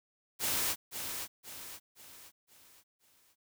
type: noise with echo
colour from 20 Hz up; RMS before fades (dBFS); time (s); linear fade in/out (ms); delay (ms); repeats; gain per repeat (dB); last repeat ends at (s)
white; -32; 0.39-0.76; 50; 520; 5; -7; 3.36
effects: none